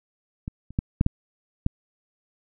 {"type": "clicks", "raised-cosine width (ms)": 5, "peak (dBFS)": [-18, -28, -10, -6, -7, -9], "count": 6, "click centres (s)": [0.479, 0.706, 0.789, 1.011, 1.064, 1.664], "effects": []}